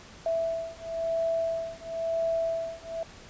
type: beating tone pair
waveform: sine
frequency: 659.3 / 660.28 Hz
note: E5 / E5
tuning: 0 / +3 cents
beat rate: 0.98 Hz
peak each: -30 dBFS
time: 0.26-3.03 s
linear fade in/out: 2 ms
effects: pink hiss -49 dBFS RMS until 3.29 s + resampled to 16000 Hz